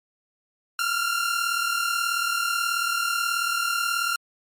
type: tone pair together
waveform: sawtooth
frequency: 1366.6 / 1405 Hz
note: F6 / F6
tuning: -38 / +10 cents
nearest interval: unison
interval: 48 cents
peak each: -22 dBFS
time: 0.79-4.16 s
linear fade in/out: 2 ms
effects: MP3 64 kbps